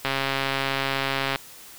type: click train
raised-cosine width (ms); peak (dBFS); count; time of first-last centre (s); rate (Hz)
0.3; -8; 179; 0.05-1.359; 136
effects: white hiss -45 dBFS RMS until 1.78 s